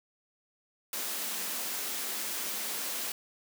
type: high-pass noise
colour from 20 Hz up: white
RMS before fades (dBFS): -35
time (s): 0.93-3.12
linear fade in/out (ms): 2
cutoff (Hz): 180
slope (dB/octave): 96
effects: none